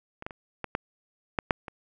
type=clicks; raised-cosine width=0.5 ms; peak=-24 / -19 / -26 / -17 / -11 / -10 / -6 / -23 dBFS; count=8; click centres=0.224 / 0.265 / 0.308 / 0.643 / 0.751 / 1.388 / 1.508 / 1.682 s; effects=none